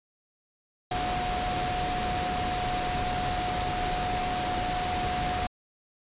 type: tone in noise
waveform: sine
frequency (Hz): 727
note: F#5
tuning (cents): -31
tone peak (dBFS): -29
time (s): 0.91-5.47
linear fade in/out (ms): 5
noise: pink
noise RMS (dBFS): -31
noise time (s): 0.91-5.47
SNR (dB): -1
effects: resampled to 8000 Hz